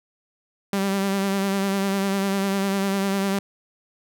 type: tone with vibrato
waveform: sawtooth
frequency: 196 Hz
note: G3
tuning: in tune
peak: -17 dBFS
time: 0.73-3.39 s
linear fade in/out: 2 ms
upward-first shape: sine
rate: 10 Hz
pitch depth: 32 cents each way
effects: none